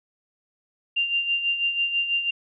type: tone with tremolo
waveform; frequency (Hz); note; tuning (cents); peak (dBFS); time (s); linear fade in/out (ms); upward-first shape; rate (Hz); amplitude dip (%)
sine; 2786; F7; -5; -19; 0.96-2.31; 10; sine; 6.1; 60
effects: none